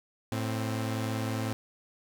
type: tone pair together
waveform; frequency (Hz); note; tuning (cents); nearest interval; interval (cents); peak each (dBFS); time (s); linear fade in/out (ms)
sawtooth; 110 / 262.2; A2 / C4; 0 / +4; octave + minor third; 1504; -27 / -31; 0.32-1.53; 0
effects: none